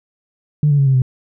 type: tone with pitch steps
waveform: sine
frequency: 149.1 / 143.77 / 138.63 / 133.68 / 128.9 Hz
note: D3 / D3 / C#3 / C3 / C3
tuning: +27 / -36 / 0 / +38 / -26 cents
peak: -9 dBFS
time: 0.63-1.02 s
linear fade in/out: 2 ms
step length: 78 ms
effects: tanh soft clip ceiling -5 dBFS